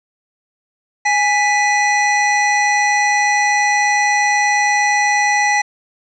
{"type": "tone pair together", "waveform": "square", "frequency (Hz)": [828.3, 1975.5], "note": ["G#5", "B6"], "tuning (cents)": [-5, 0], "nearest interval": "octave + minor third", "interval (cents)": 1505, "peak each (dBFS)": -16, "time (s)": [1.05, 5.62], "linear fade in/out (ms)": 10, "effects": ["resampled to 16000 Hz", "7-bit"]}